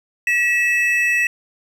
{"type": "tone pair together", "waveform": "triangle", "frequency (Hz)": [1927, 2617], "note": ["B6", "E7"], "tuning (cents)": [-43, -13], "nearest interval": "perfect fourth", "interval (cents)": 530, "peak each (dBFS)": -16, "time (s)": [0.27, 1.27], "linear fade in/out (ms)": 2, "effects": []}